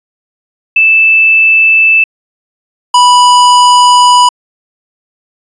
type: tone pair in turn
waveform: sine / square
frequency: 2637 / 984.6 Hz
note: E7 / B5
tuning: 0 / -6 cents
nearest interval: octave + perfect fourth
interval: 1706 cents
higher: first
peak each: -3 dBFS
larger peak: neither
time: 0.76-2.04 / 2.94-4.29 s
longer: second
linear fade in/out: 5 ms
effects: resampled to 22050 Hz